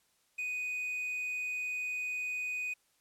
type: tone with quantisation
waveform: triangle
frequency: 2489 Hz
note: D#7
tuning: in tune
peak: -32 dBFS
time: 0.38-2.74 s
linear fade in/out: 10 ms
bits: 10
effects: white hiss -72 dBFS RMS until 3 s + low-pass 12000 Hz 12 dB/octave